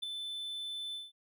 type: tone with ADSR envelope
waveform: triangle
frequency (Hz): 3520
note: A7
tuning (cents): 0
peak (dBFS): -30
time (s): 0.02-1.12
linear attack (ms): 15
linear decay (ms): 4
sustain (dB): -6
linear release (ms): 180
effects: none